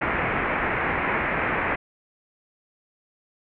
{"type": "low-pass noise", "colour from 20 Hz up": "white", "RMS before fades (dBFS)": -25, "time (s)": [0.01, 1.76], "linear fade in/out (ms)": 10, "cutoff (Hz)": 2300, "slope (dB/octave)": 48, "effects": []}